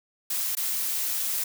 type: noise with dropouts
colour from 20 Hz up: blue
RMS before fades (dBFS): -28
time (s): 0.3-1.44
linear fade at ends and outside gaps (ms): 5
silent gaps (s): 0.552-0.569
effects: none